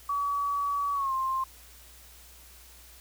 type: tone with pitch glide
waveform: sine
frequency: 1138 to 1055.7 Hz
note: C#6 to C6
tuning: +45 to +15 cents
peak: -26 dBFS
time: 0.09-1.44 s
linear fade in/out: 5 ms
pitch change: -130 cents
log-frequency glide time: 0.94-1.13 s
effects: added 60 Hz sine -54 dBFS peak until 3 s + white hiss -53 dBFS RMS until 3 s